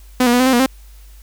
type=tone with pitch steps; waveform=sawtooth; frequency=252.4 / 239.5 / 246.1 / 257.2 / 263 / 239.8 / 264 Hz; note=B3 / A#3 / B3 / C4 / C4 / A#3 / C4; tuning=+38 / +47 / -6 / -30 / +9 / +49 / +16 cents; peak=-7 dBFS; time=0.2-0.662 s; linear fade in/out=5 ms; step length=66 ms; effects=added 50 Hz sine -38 dBFS peak until 1.22 s + white hiss -51 dBFS RMS until 1.22 s